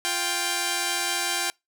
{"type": "tone pair together", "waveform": "5% pulse", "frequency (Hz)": [350, 786.3], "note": ["F4", "G5"], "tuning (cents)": [4, 5], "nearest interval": "octave + major second", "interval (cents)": 1401, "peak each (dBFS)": [-18, -14], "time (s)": [0.05, 1.5], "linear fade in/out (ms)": 0, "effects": ["noise-tail reverb RT60 0.2 s tail -26 dB re dry"]}